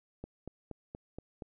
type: click train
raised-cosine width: 2 ms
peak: -28 dBFS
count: 6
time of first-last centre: 0.24-1.422 s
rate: 4.23 Hz
effects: none